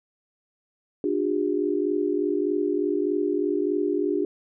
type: tone cluster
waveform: sine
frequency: 298.2 / 359.8 / 403.1 Hz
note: D4 / F#4 / G4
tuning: +27 / -48 / +48 cents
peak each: -26 dBFS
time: 1.04-4.25 s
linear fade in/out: 2 ms
effects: none